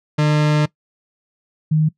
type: tone pair in turn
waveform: 40% pulse / sine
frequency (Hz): 150.5 / 155.45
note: D3 / D#3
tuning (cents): +43 / -1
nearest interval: minor second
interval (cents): 56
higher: second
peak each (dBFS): -12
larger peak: neither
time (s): 0.18-0.66 / 1.71-1.89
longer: first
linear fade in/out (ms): 10
effects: noise-tail reverb RT60 0.1 s tail -20 dB re dry + low-pass 5000 Hz 12 dB/octave